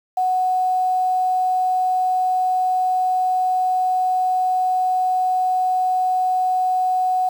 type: tone with quantisation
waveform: sine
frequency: 740 Hz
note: F#5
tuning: in tune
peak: -16 dBFS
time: 0.17-7.29 s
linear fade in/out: 5 ms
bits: 7
effects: none